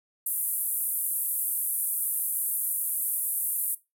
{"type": "band-pass noise", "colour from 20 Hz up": "white", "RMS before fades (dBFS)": -29, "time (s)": [0.26, 3.75], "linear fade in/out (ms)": 5, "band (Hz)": [9500, 14000], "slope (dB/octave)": 48, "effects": ["noise-tail reverb RT60 0.2 s tail -17 dB re dry"]}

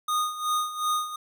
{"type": "tone with tremolo", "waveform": "square", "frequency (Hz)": 1233, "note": "D#6", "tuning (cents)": -16, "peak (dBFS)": -23, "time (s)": [0.08, 1.16], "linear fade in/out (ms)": 5, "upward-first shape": "sine", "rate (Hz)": 2.7, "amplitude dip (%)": 75, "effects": []}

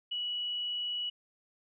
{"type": "tone", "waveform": "sine", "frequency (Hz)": 2935, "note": "F#7", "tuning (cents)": -15, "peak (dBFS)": -32, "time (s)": [0.11, 1.1], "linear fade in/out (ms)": 10, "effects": []}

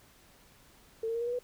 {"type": "tone with pitch steps", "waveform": "sine", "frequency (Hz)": [448.1, 456.7, 465.5, 474.5, 483.6, 492.9], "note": ["A4", "A#4", "A#4", "A#4", "B4", "B4"], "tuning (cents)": [32, -36, -2, 31, -36, -3], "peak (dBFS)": -30, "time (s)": [1.03, 1.39], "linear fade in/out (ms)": 5, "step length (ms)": 60, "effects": ["pink hiss -60 dBFS RMS until 1.43 s"]}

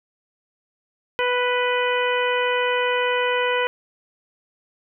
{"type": "harmonic tone with a mistuned harmonic", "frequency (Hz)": 493.9, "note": "B4", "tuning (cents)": 0, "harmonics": [1, 2, 3, 4, 5, 6], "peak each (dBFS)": [-22, -25, -27, -28, -29, -30], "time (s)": [1.19, 3.67], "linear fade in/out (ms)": 0, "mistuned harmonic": 6, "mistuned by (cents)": 19, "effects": []}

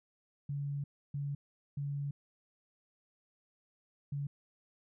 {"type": "tone bursts at uneven times", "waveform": "sine", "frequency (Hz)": 142.1, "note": "C#3", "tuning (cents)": 43, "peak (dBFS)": -34, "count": 4, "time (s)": [[0.49, 0.84], [1.14, 1.35], [1.77, 2.11], [4.12, 4.27]], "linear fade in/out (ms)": 5, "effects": []}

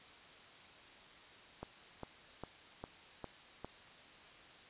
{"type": "click train", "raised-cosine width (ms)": 1, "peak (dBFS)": -29, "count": 6, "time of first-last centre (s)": [1.63, 3.646], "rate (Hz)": 2.48, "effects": ["white hiss -57 dBFS RMS until 4.69 s", "resampled to 8000 Hz"]}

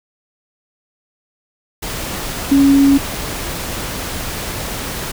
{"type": "tone in noise", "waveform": "sine", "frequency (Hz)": 277.2, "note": "C#4", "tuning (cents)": 0, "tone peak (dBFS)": -7, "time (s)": [2.51, 2.98], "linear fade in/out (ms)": 10, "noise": "pink", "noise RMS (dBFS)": -24, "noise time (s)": [1.82, 5.12], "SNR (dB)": 14, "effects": []}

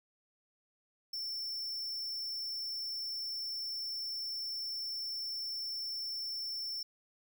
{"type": "tone", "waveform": "square", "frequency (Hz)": 5390, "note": "E8", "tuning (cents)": 38, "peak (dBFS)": -37, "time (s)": [1.13, 6.83], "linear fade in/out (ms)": 5, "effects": []}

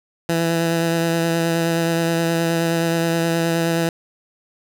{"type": "tone with vibrato", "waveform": "15% pulse", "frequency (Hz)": 166.5, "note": "E3", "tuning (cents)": 18, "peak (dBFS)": -11, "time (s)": [0.29, 3.89], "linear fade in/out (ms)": 2, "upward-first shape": "sine", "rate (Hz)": 9.5, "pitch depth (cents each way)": 15, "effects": []}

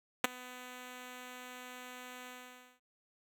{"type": "tone with ADSR envelope", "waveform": "5% pulse", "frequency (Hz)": 250.4, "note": "B3", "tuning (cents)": 24, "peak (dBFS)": -11, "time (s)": [0.24, 2.8], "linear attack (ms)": 4, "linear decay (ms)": 15, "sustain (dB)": -24, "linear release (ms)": 530, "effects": []}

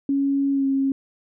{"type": "tone with pitch glide", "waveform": "sine", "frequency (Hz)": [277.2, 271.3], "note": ["C#4", "C#4"], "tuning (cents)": [0, -37], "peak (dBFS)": -18, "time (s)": [0.09, 0.92], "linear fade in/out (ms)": 2, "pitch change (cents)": -37, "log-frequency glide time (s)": [0.52, 0.66], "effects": []}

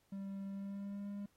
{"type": "tone with pitch glide", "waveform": "triangle", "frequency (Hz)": [196, 202], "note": ["G3", "G#3"], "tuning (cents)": [0, -48], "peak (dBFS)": -39, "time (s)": [0.12, 1.26], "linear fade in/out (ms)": 5, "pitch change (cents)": 52, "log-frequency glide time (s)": [0.47, 1.09], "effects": ["pink hiss -75 dBFS RMS until 1.36 s", "AAC 48 kbps"]}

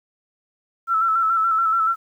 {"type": "tone with vibrato", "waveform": "sine", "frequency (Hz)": 1330, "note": "E6", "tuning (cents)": 15, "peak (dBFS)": -16, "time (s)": [0.87, 1.96], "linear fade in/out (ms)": 50, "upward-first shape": "square", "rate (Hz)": 7, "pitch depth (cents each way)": 34, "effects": ["9-bit"]}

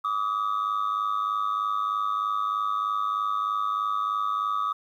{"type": "tone pair together", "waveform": "sine", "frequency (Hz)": [1156, 1259.2], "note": ["D6", "D#6"], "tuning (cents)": [-28, 20], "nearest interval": "minor second", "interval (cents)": 148, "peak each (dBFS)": -25, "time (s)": [0.04, 4.73], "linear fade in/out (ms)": 10, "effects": ["tanh soft clip ceiling -21 dBFS", "10-bit"]}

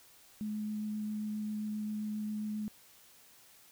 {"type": "tone with vibrato", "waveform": "sine", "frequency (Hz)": 212.3, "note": "G#3", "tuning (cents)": 38, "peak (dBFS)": -34, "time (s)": [0.41, 2.68], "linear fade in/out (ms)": 0, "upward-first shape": "sine", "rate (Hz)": 7.5, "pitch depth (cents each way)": 8, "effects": ["white hiss -60 dBFS RMS until 3.71 s"]}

